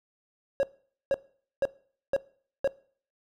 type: tone bursts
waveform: triangle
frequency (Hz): 550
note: C#5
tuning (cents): -14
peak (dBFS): -19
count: 5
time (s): 0.6-2.675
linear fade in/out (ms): 0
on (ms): 31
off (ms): 480
effects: noise-tail reverb RT60 0.5 s tail -21 dB re dry